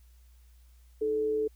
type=tone pair together; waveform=sine; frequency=311.1 / 434.5 Hz; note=D#4 / A4; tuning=0 / -22 cents; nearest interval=tritone; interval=578 cents; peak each=-38 / -26 dBFS; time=1.01-1.48 s; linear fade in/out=10 ms; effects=added 60 Hz sine -54 dBFS peak until 1.55 s + white hiss -69 dBFS RMS until 1.55 s

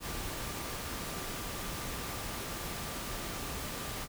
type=tone in noise; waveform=sine; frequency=1184 Hz; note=D6; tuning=14 cents sharp; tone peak=-50 dBFS; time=0-4.08 s; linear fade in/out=50 ms; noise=pink; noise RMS=-39 dBFS; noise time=0-4.08 s; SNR=-14 dB; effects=none

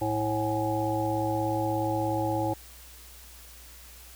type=harmonic tone with a mistuned harmonic; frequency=108.9 Hz; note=A2; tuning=17 cents flat; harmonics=1 / 3 / 5 / 7 / 8; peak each=-32 / -30 / -32 / -35 / -31 dBFS; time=0.01-2.54 s; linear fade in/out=10 ms; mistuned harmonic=8; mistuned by=-65 cents; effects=added 60 Hz sine -50 dBFS peak until 4.15 s + white hiss -50 dBFS RMS until 4.15 s

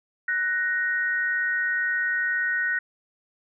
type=tone pair together; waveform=sine; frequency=1488 / 1871 Hz; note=F#6 / A#6; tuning=+9 / +6 cents; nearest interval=major third; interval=397 cents; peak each=-25 dBFS; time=0.28-2.79 s; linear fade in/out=5 ms; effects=none

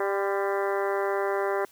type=harmonic tone with a mistuned harmonic; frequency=197.6 Hz; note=G3; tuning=14 cents sharp; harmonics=2 / 3 / 4 / 5 / 6 / 7 / 8 / 9 / 10; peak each=-27 / -31 / -33 / -35 / -37 / -38 / -39 / -40 / -41 dBFS; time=0-1.65 s; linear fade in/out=2 ms; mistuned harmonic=5; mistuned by=+39 cents; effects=white hiss -57 dBFS RMS until 1.71 s

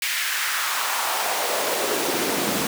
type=noise with high-pass filter sweep; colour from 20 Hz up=pink; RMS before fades=-24 dBFS; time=0.02-2.67 s; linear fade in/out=2 ms; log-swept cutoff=2200 to 210 Hz; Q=1.9; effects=none

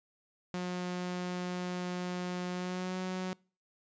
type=tone with pitch glide; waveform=sawtooth; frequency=179.8 to 185.07 Hz; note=F#3 to F#3; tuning=-49 to +1 cents; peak=-30 dBFS; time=0.54-3.33 s; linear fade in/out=0 ms; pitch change=+50 cents; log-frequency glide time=2.52-2.97 s; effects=noise-tail reverb RT60 0.4 s tail -26 dB re dry + resampled to 16000 Hz

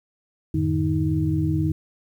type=tone cluster; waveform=sine; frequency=88.3 / 107.1 / 152.1 / 315.1 Hz; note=F2 / A2 / D#3 / D#4; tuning=+20 / -46 / -39 / +22 cents; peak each=-25 / -31 / -23 / -24 dBFS; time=0.54-1.72 s; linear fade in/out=5 ms; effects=9-bit

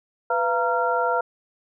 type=tone cluster; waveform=sine; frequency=496.4 / 684 / 933 / 1378 Hz; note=B4 / F5 / A#5 / F6; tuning=+9 / -36 / +1 / -24 cents; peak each=-25 dBFS; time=0.3-1.21 s; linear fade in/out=5 ms; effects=none

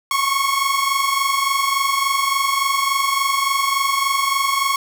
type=tone pair together; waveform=sawtooth; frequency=1087 / 1110.5 Hz; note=C#6 / C#6; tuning=-34 / +3 cents; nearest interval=unison; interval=37 cents; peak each=-16 dBFS; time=0.11-4.76 s; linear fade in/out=2 ms; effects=none

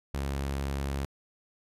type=tone; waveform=sawtooth; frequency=69 Hz; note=C#2; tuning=7 cents flat; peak=-26 dBFS; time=0.14-1.05 s; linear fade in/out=0 ms; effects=resampled to 32000 Hz

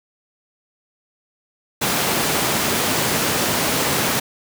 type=high-pass noise; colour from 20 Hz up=pink; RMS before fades=-20 dBFS; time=1.81-4.2 s; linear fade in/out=10 ms; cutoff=160 Hz; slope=12 dB/octave; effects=none

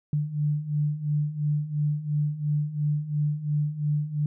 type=beating tone pair; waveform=sine; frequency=146.83 / 149.73 Hz; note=D3 / D3; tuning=0 / +34 cents; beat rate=2.9 Hz; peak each=-29 / -25 dBFS; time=0.13-4.26 s; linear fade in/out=2 ms; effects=none

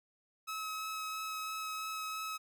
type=tone with vibrato; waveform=sawtooth; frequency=1285 Hz; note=E6; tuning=45 cents flat; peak=-34 dBFS; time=0.47-2.38 s; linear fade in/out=20 ms; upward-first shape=sine; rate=3 Hz; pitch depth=9 cents each way; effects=none

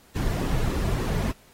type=noise with flanger; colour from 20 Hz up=brown; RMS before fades=-25 dBFS; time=0.15-1.32 s; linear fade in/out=10 ms; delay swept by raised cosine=1.3 to 3.9 ms; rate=3.4 Hz; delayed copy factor=-0.55; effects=pink hiss -56 dBFS RMS until 1.53 s + AAC 48 kbps

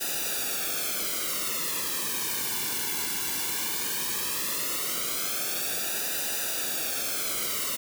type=noise with flanger; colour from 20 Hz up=white; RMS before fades=-30 dBFS; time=0-7.77 s; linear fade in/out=20 ms; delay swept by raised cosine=0.92 to 1.6 ms; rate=0.16 Hz; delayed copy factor=-0.8; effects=none

